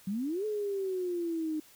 sine exponential two-way sweep, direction up then down, 185 to 432.1 to 305.3 Hz, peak -30 dBFS, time 0.07-1.6 s, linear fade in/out 5 ms, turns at 0.45 s, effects white hiss -58 dBFS RMS until 1.75 s

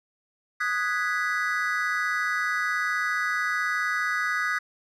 triangle chord, G# minor seventh, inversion second, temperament equal, 1244.5 / 1480 / 1661.2 / 1975.5 Hz, D#6 / F#6 / G#6 / B6, 0 / 0 / 0 / 0 cents, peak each -28 dBFS, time 0.6-4.59 s, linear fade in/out 10 ms, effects none

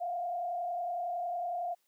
sine tone with frequency modulation, 702 Hz, F5, 9 cents sharp, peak -32 dBFS, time 0-1.75 s, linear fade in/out 20 ms, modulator 30.9 Hz, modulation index 0.84, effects white hiss -75 dBFS RMS until 1.87 s + high-pass 200 Hz 12 dB/octave

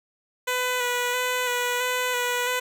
10% pulse tone with vibrato, 495.5 Hz, B4, 6 cents sharp, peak -15 dBFS, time 0.47-2.6 s, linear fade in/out 10 ms, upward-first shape square, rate 1.5 Hz, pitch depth 19 cents each way, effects none

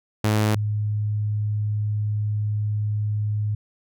sawtooth / sine tone pair in turn, 106.8 / 105.33 Hz, G#2 / G#2, +49 / +25 cents, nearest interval unison, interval 24 cents, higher first, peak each -14 / -21 dBFS, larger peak first, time 0.24-0.55 / 0.55-3.55 s, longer second, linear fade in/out 5 ms, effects none

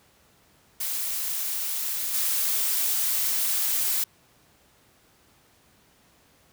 blue noise with level steps, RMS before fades -29 / -25 dBFS, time 0.8-4.04 s, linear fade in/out 5 ms, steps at 2.13 s, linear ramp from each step 20 ms, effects pink hiss -60 dBFS RMS until 6.52 s + high-pass 60 Hz 12 dB/octave

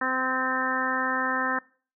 harmonic tone with a mistuned harmonic, 258.5 Hz, C4, 21 cents flat, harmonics 1 / 2 / 3 / 4 / 5 / 6 / 7, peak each -33 / -35 / -35 / -31 / -31 / -31 / -30 dBFS, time 0.01-1.59 s, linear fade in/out 5 ms, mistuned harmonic 6, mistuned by +18 cents, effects noise-tail reverb RT60 0.4 s tail -21 dB re dry

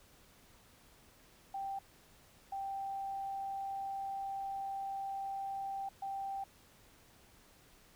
sine tone bursts at uneven times, 784 Hz, G5, in tune, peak -37 dBFS, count 3, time 1.54-1.79 / 2.52-5.89 / 6.02-6.44 s, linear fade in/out 5 ms, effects pink hiss -63 dBFS RMS until 7.95 s

